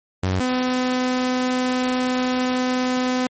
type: tone pair in turn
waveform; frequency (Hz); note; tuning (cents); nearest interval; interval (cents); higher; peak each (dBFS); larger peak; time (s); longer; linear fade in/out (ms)
sawtooth; 93.3 / 253.2; F#2 / B3; +15 / +43; octave + perfect fourth; 1728; second; -15; neither; 0.23-0.4 / 0.4-3.27; second; 5
effects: low-pass 8000 Hz 12 dB/octave + MP3 32 kbps